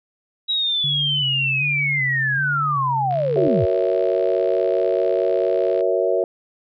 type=linear sweep; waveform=sine; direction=down; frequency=3870 to 69.3 Hz; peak=-18 dBFS; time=0.48-3.66 s; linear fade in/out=20 ms
type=tone with vibrato; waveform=sine; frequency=139.7 Hz; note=C#3; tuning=14 cents sharp; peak=-25 dBFS; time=0.84-3.48 s; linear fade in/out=2 ms; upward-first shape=square; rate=1.3 Hz; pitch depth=58 cents each way
type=click train; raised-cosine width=0.3 ms; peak=-24 dBFS; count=175; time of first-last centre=3.11-5.808 s; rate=64.5 Hz
type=chord; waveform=sine; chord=F# dominant seventh; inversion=none; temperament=equal; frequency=370 / 466.2 / 554.4 / 659.3 Hz; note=F#4 / A#4 / C#5 / E5; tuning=0 / 0 / 0 / 0 cents; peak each=-22 dBFS; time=3.36-6.24 s; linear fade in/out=2 ms
effects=none